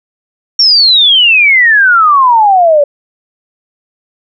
sine exponential sweep, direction down, 5588 to 562 Hz, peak -3 dBFS, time 0.59-2.84 s, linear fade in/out 5 ms, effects none

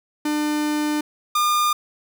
45% pulse tone pair in turn, 300 / 1209 Hz, D4 / D6, +37 / +50 cents, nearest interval 2 octaves, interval 2413 cents, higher second, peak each -20 / -17 dBFS, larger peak second, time 0.25-1.01 / 1.35-1.73 s, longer first, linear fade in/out 5 ms, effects none

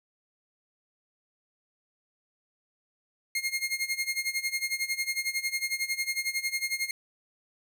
sawtooth tone with tremolo, 2135 Hz, C7, 34 cents sharp, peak -22 dBFS, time 3.35-6.91 s, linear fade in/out 2 ms, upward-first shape sine, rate 11 Hz, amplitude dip 85%, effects none

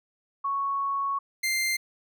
sine / sawtooth tone pair in turn, 1108.7 / 2093 Hz, C#6 / C7, 0 / 0 cents, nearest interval major seventh, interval 1100 cents, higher second, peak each -25 / -21 dBFS, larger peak second, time 0.44-1.19 / 1.43-1.77 s, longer first, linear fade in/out 10 ms, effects none

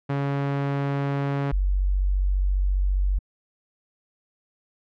sawtooth / sine tone pair in turn, 140.1 / 47.38 Hz, C#3 / F#1, +19 / +42 cents, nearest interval octave + perfect fifth, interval 1877 cents, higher first, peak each -19 dBFS, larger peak neither, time 0.09-1.52 / 1.52-3.19 s, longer second, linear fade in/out 10 ms, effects low-pass 2000 Hz 12 dB/octave

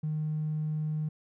triangle tone, 153.9 Hz, D#3, 19 cents flat, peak -25 dBFS, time 0.03-1.09 s, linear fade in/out 10 ms, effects tanh soft clip ceiling -26 dBFS

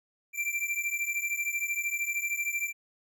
square beating tone pair, 2349 / 2362 Hz, D7 / D7, 0 / +9 cents, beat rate 13 Hz, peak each -32 / -34 dBFS, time 0.33-2.73 s, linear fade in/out 50 ms, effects none

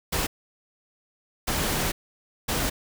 pink noise bursts at uneven times, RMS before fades -26 dBFS, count 3, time 0.12-0.27 / 1.47-1.92 / 2.48-2.7 s, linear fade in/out 10 ms, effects none

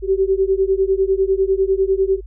sine beating tone pair, 380 / 390 Hz, F#4 / G4, +46 / -9 cents, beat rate 10 Hz, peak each -17 dBFS, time 0.02-2.21 s, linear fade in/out 50 ms, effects added 50 Hz sine -32 dBFS peak until 2.26 s

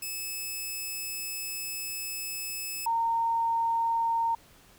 5% pulse / sine tone pair in turn, 2600 / 919.2 Hz, E7 / A#5, -24 / -25 cents, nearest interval octave + tritone, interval 1801 cents, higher first, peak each -24 dBFS, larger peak neither, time 0.02-2.86 / 2.86-4.35 s, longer first, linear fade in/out 5 ms, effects pink hiss -57 dBFS RMS until 4.78 s

